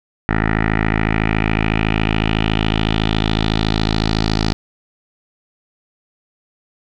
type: tone with low-pass filter sweep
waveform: 10% pulse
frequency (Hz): 53.9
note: A1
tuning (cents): -35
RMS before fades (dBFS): -17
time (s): 0.29-4.53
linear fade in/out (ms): 0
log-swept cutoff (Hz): 1800 to 4700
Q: 3.7
effects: none